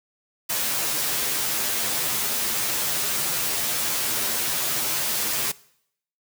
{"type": "noise with comb filter", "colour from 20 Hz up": "white", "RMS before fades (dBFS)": -25, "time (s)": [0.49, 5.52], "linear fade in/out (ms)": 10, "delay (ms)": 11, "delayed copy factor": -1, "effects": ["noise-tail reverb RT60 0.7 s tail -21 dB re dry", "high-pass 80 Hz 12 dB/octave"]}